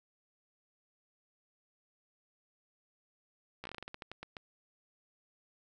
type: slowing click train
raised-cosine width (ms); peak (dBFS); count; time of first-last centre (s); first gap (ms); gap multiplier
0.3; -27; 14; 3.64-4.368; 14; 1.21
effects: none